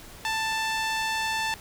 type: tone with band-pass filter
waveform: sawtooth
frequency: 884 Hz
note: A5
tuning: 8 cents sharp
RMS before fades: -28 dBFS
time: 0.25-1.54 s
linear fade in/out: 0 ms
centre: 2900 Hz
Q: 0.55
effects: pink hiss -46 dBFS RMS until 1.6 s